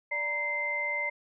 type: tone cluster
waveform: sine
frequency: 585 / 941 / 2081 Hz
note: D5 / A#5 / C7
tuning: -7 / +16 / -10 cents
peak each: -38 / -38 / -29 dBFS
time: 0.11-1.1 s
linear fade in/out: 10 ms
effects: none